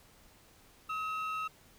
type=tone pair together; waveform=triangle; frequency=1275.7 / 2700 Hz; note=D#6 / E7; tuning=+43 / +41 cents; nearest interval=octave + minor second; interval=1298 cents; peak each=-32 / -39 dBFS; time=0.89-1.48 s; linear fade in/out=10 ms; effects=tanh soft clip ceiling -26 dBFS + pink hiss -61 dBFS RMS until 1.78 s